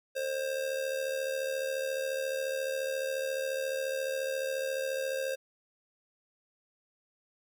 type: tone with amplitude modulation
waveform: square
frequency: 531 Hz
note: C5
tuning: 25 cents sharp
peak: -29 dBFS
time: 0.15-5.36 s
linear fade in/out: 20 ms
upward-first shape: sine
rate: 74.3 Hz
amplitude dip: 60%
effects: none